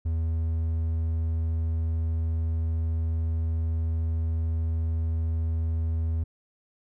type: tone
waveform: triangle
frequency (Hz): 81.2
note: E2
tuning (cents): -26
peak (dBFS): -22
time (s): 0.05-6.24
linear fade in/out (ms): 10
effects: none